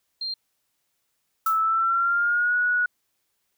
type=tone; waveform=sine; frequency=4186 Hz; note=C8; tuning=in tune; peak=-27 dBFS; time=0.21-0.34 s; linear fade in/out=5 ms
type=tone with pitch glide; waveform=sine; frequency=1311 to 1463.1 Hz; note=E6 to F#6; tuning=-10 to -20 cents; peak=-19 dBFS; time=1.46-2.86 s; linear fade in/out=5 ms; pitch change=+190 cents; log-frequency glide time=1.62-2.56 s
type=noise with exponential decay; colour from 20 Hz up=violet; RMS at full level=-29 dBFS; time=1.46-1.65 s; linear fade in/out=2 ms; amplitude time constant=40 ms
effects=white hiss -74 dBFS RMS until 3.57 s